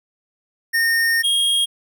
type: tone pair in turn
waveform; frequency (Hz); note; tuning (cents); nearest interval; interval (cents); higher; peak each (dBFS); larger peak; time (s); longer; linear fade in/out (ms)
square; 1835 / 3257; A#6 / G#7; -28 / -34; minor seventh; 994; second; -16; neither; 0.73-1.23 / 1.23-1.66; first; 20
effects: none